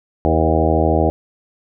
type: harmonic tone with a mistuned harmonic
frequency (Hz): 79.9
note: D#2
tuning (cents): +47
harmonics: 1 / 2 / 3 / 4 / 5 / 6 / 7 / 8 / 9 / 10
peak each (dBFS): -18 / -23 / -24 / -20 / -22 / -22 / -24 / -22 / -23 / -24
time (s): 0.25-1.1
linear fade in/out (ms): 0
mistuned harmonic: 7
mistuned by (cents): -21
effects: none